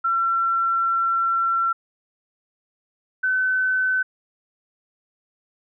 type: tone pair in turn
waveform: sine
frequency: 1355 / 1517.1 Hz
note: E6 / F#6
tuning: +47 / +43 cents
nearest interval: major second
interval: 196 cents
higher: second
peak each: -18 dBFS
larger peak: neither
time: 0.04-1.73 / 3.23-4.03 s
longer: first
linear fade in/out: 10 ms
effects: none